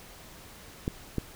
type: clicks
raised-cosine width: 3 ms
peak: -15 dBFS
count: 2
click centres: 0.879 / 1.183 s
effects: pink hiss -49 dBFS RMS until 1.35 s